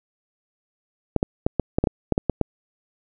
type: clicks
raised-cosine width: 2 ms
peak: -5 dBFS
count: 11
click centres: 1.163 / 1.229 / 1.465 / 1.597 / 1.785 / 1.84 / 1.872 / 2.123 / 2.179 / 2.297 / 2.413 s
effects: none